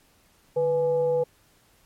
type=tone with frequency modulation; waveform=sine; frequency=493.9 Hz; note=B4; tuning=in tune; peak=-20 dBFS; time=0.56-1.24 s; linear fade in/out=10 ms; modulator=346 Hz; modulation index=0.36; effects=pink hiss -61 dBFS RMS until 1.85 s + MP3 64 kbps